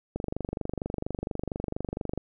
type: click train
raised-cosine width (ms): 2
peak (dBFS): -17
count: 50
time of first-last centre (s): 0.16-2.176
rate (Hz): 24.3
effects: none